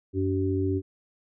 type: harmonic tone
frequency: 95.2 Hz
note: F#2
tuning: 50 cents sharp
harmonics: 1 / 3 / 4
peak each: -27 / -28 / -28 dBFS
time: 0.13-0.82 s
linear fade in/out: 50 ms
effects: none